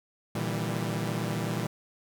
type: chord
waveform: sawtooth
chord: E half-diminished seventh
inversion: second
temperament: equal with one note detuned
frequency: 116.54 / 150.18 / 164.81 / 196 Hz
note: Bb2 / D3 / E3 / G3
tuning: 0 / +39 / 0 / 0 cents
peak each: -29 / -33 / -30 / -31 dBFS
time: 0.35-1.67 s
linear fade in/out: 5 ms
effects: none